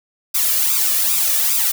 blue noise with flanger, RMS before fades -17 dBFS, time 0.34-1.72 s, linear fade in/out 10 ms, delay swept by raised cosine 0.81 to 1.75 ms, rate 2.5 Hz, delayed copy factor +0.75, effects none

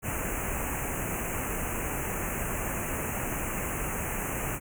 pink band-stop noise, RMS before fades -32 dBFS, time 0.02-4.6 s, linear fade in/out 50 ms, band 2800 to 6400 Hz, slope 96 dB/octave, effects none

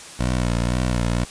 15% pulse tone with vibrato, 60.4 Hz, B1, 38 cents flat, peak -13 dBFS, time 0.19-1.25 s, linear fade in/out 10 ms, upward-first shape sine, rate 2 Hz, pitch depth 64 cents each way, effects white hiss -39 dBFS RMS until 1.3 s + resampled to 22050 Hz

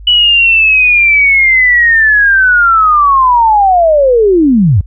sine linear sweep, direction down, 2962 to 77.78 Hz, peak -4 dBFS, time 0.07-4.81 s, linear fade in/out 5 ms, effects added 50 Hz sine -27 dBFS peak until 4.86 s

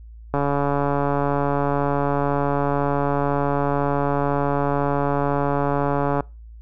click train, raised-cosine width 1 ms, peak -8 dBFS, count 834, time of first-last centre 0.34-6.206 s, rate 142 Hz, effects noise-tail reverb RT60 0.3 s tail -25 dB re dry + added 56 Hz sine -38 dBFS peak until 6.61 s

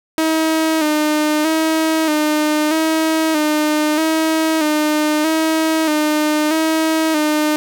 sawtooth tone with vibrato, 311.1 Hz, D#4, in tune, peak -10 dBFS, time 0.18-7.56 s, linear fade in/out 0 ms, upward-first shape square, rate 0.79 Hz, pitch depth 43 cents each way, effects none

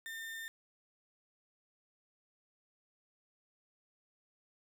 35% pulse tone, 1807 Hz, A6, 46 cents sharp, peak -40 dBFS, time 0.06-0.48 s, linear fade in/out 0 ms, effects 11-bit

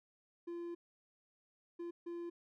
triangle tone bursts at uneven times, 343.5 Hz, F4, 29 cents flat, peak -39 dBFS, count 3, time 0.47-0.75 / 1.79-1.91 / 2.06-2.3 s, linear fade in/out 10 ms, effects none

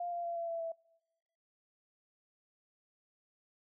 sine tone with pitch steps, 700 / 692 / 684 / 676.2 / 668.4 / 660.7 Hz, F5 / F5 / F5 / E5 / E5 / E5, +4 / -16 / -36 / +44 / +24 / +4 cents, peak -35 dBFS, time 0-0.72 s, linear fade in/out 5 ms, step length 120 ms, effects noise-tail reverb RT60 1.0 s tail -26 dB re dry

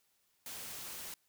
white noise, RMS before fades -45 dBFS, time 0.46-1.14 s, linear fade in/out 2 ms, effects white hiss -75 dBFS RMS until 1.28 s

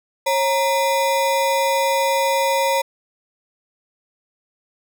square ring-modulated tone, 740 Hz, F#5, in tune, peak -14 dBFS, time 0.26-2.82 s, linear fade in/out 10 ms, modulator 196 Hz, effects none

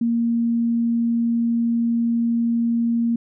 sine tone, 233.1 Hz, A#3, in tune, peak -17 dBFS, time 0.01-3.16 s, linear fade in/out 5 ms, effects none

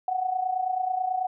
sine tone with amplitude modulation, 743 Hz, F#5, 7 cents sharp, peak -21 dBFS, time 0.08-1.27 s, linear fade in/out 2 ms, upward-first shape sine, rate 29.2 Hz, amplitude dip 70%, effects none

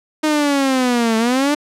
sawtooth linear two-way sweep, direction down then up, 311.1 to 220 to 300.2 Hz, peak -10 dBFS, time 0.23-1.55 s, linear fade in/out 10 ms, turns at 1.17 s, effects low-pass 10000 Hz 12 dB/octave

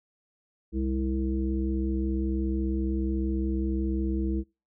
harmonic tone with a mistuned harmonic, 65.41 Hz, C2, in tune, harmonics 1 / 3 / 5 / 7, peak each -28 / -32 / -30 / -42 dBFS, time 0.72-4.44 s, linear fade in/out 50 ms, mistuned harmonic 3, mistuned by +49 cents, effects noise-tail reverb RT60 0.3 s tail -25 dB re dry

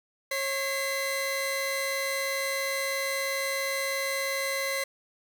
sawtooth tone pair together, 545 / 2043 Hz, C#5 / C7, -29 / -42 cents, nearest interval octave + major seventh, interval 2287 cents, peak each -27 dBFS, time 0.31-4.84 s, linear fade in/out 5 ms, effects none

